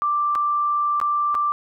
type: tone with dropouts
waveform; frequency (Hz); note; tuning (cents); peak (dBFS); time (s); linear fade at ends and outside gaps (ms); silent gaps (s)
sine; 1177; D6; +3; -18; 0.02-1.52; 0; 0.352-0.356 / 1.001-1.014 / 1.345-1.351
effects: none